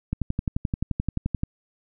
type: click train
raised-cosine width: 5 ms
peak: -12 dBFS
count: 16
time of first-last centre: 0.13-1.434 s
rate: 11.5 Hz
effects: none